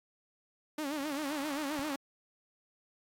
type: tone with vibrato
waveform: sawtooth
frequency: 291 Hz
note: D4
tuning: 16 cents flat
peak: -30 dBFS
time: 0.78-1.96 s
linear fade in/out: 5 ms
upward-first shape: sine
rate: 7.6 Hz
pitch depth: 120 cents each way
type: click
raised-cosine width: 5 ms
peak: -35 dBFS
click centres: 1.793 s
effects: AAC 48 kbps